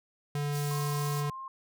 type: tone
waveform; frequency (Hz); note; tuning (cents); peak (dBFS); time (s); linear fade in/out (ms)
square; 145.3; D3; -18; -30; 0.35-1.3; 2
type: high-pass noise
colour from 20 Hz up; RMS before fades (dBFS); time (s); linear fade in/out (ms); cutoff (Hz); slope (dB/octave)
pink; -43; 0.51-1.24; 50; 4100; 48
type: tone with vibrato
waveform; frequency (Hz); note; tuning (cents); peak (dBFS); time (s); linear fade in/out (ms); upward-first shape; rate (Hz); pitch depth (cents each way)
sine; 1057; C6; +17; -38; 0.71-1.48; 2; sine; 3.1; 14
effects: none